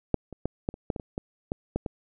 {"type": "clicks", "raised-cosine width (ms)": 2, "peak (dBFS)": [-8, -26, -14, -13, -27, -13, -19, -24, -17, -15, -13, -17], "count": 12, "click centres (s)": [0.143, 0.327, 0.456, 0.689, 0.741, 0.902, 0.962, 0.998, 1.179, 1.519, 1.76, 1.862], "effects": []}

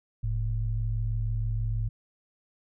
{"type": "tone pair together", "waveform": "sine", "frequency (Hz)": [43.61, 109.9], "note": ["F1", "A2"], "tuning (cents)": [-2, -2], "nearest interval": "octave + major third", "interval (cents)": 1600, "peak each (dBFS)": [-29, -28], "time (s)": [0.23, 1.89], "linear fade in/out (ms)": 10, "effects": []}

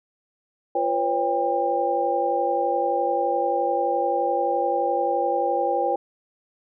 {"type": "tone cluster", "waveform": "sine", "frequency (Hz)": [346.4, 498.4, 550, 799], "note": ["F4", "B4", "C#5", "G5"], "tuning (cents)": [-14, 16, -14, 33], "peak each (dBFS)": [-29, -26, -26, -23], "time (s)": [0.75, 5.96], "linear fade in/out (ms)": 5, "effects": []}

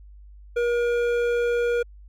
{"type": "tone with hard clipping", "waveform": "triangle", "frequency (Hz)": 477, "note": "A#4", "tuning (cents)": 40, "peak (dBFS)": -22, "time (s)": [0.56, 1.83], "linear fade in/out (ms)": 10, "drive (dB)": 14, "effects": ["added 50 Hz sine -43 dBFS peak until 2.08 s"]}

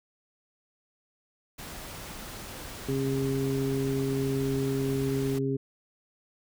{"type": "noise", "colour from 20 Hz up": "pink", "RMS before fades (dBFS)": -41, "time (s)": [1.58, 5.39], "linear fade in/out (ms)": 10}
{"type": "harmonic tone", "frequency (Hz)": 135.2, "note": "C#3", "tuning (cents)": -43, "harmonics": [1, 2, 3], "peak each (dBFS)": [-30, -30, -30], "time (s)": [2.88, 5.57], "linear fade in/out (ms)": 10}
{"effects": []}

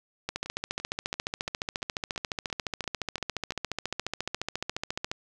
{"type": "two click trains", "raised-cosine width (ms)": 0.2, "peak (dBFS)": [-23, -13], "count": [10, 70], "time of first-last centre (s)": [[0.46, 3.521], [0.29, 5.115]], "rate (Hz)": [2.94, 14.3], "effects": []}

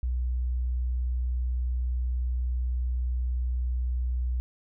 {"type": "tone", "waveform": "sine", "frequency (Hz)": 61.74, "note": "B1", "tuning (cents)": 0, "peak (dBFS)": -25, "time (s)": [0.03, 4.4], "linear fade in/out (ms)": 0, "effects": []}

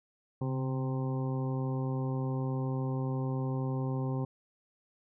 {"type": "harmonic tone with a mistuned harmonic", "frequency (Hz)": 130.81, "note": "C3", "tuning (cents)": 0, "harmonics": [1, 2, 3, 4, 6, 7, 8], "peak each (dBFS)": [-31, -37, -41, -43, -47, -48, -49], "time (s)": [0.41, 4.25], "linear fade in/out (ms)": 5, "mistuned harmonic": 1, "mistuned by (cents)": 45, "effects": []}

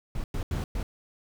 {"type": "noise bursts at uneven times", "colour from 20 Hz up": "brown", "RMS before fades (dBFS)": -30, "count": 4, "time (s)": [[0.15, 0.24], [0.34, 0.43], [0.51, 0.64], [0.75, 0.83]], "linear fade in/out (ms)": 2, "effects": []}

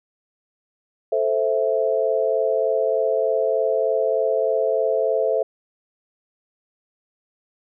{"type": "chord", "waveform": "sine", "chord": "A minor", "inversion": "none", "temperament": "equal", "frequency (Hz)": [440, 523.3, 659.3], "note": ["A4", "C5", "E5"], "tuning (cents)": [0, 0, 0], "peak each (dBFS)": -22, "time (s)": [1.12, 5.43], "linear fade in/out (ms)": 5, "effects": []}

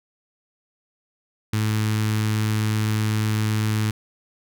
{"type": "tone with notch filter", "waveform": "sawtooth", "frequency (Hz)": 107.9, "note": "A2", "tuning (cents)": -33, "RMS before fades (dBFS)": -22, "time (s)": [1.53, 3.91], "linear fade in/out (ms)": 5, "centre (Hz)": 610, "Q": 0.68, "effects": []}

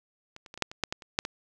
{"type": "clicks", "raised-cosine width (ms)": 0.2, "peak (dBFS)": [-27, -30, -26, -24, -7, -24, -9, -14, -29, -7, -16], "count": 11, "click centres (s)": [0.364, 0.462, 0.541, 0.576, 0.623, 0.715, 0.837, 0.925, 1.022, 1.189, 1.251], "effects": []}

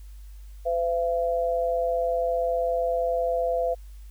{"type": "tone pair together", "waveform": "sine", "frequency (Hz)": [509, 678.8], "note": ["C5", "F5"], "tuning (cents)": [-48, -49], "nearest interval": "perfect fourth", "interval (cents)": 499, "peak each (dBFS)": [-25, -25], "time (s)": [0.65, 3.75], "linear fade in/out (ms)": 20, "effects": ["added 50 Hz sine -40 dBFS peak until 4.1 s", "white hiss -61 dBFS RMS until 4.1 s"]}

